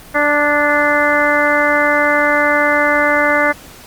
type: harmonic tone with a mistuned harmonic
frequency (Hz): 293.7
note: D4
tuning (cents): 0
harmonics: 1 / 2 / 3 / 4 / 5 / 6 / 7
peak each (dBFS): -21 / -16 / -21 / -19 / -18 / -18 / -18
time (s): 0.14-3.53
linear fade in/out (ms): 20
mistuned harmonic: 6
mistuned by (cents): -16
effects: pink hiss -38 dBFS RMS until 3.86 s + Opus 48 kbps